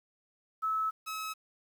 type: tone pair in turn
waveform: sine / sawtooth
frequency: 1300 / 1286.6 Hz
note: E6 / E6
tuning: -24 / -42 cents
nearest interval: unison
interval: 18 cents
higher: first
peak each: -28 / -32 dBFS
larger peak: first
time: 0.62-0.91 / 1.06-1.34 s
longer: first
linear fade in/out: 20 ms
effects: 10-bit